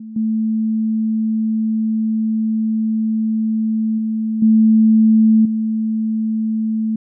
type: tone with level steps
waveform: sine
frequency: 220 Hz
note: A3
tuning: in tune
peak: -29 / -15 / -17 / -8 / -16 dBFS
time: 0-6.96 s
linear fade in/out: 5 ms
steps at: 0.16 / 3.98 / 4.42 / 5.45 s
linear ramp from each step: 5 ms
effects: none